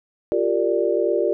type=chord; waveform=sine; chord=G minor seventh; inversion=third; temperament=equal with one note detuned; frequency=349.2 / 392 / 459.7 / 587.3 Hz; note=F4 / G4 / Bb4 / D5; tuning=0 / 0 / -24 / 0 cents; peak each=-23 dBFS; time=0.32-1.33 s; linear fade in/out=0 ms; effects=none